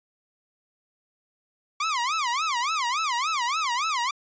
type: tone with vibrato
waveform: sawtooth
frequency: 1113 Hz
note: C#6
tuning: 7 cents sharp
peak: -20 dBFS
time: 1.8-4.11 s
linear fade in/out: 5 ms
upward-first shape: sine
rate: 3.5 Hz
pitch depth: 290 cents each way
effects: resampled to 16000 Hz